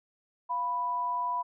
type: tone pair together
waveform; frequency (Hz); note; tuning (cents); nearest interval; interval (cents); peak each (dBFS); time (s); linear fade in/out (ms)
sine; 698.5 / 987.8; F5 / B5; 0 / 0; tritone; 600; -39 / -28; 0.49-1.43; 20
effects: none